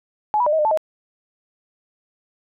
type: tone with pitch steps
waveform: sine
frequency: 848 / 975 / 598 / 636 / 604 / 877 / 627 Hz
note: G#5 / B5 / D5 / D#5 / D5 / A5 / D#5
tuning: +36 / -23 / +31 / +38 / +48 / -6 / +13 cents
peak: -15 dBFS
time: 0.34-0.774 s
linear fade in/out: 0 ms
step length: 62 ms
effects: none